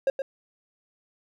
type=tone with echo; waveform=triangle; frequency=540 Hz; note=C#5; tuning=45 cents flat; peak=-17 dBFS; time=0.07-0.1 s; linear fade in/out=2 ms; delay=120 ms; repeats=1; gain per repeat=-7 dB; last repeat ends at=0.22 s; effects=none